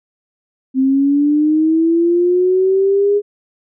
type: linear sweep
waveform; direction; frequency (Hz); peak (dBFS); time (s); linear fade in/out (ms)
sine; up; 260 to 413.1; -10; 0.74-3.22; 50
effects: none